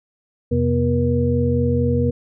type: tone cluster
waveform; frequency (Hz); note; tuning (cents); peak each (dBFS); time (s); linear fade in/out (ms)
sine; 86.6 / 130.9 / 242.4 / 477; F2 / C3 / B3 / A#4; -14 / +1 / -32 / +40; -21; 0.51-2.11; 10
effects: none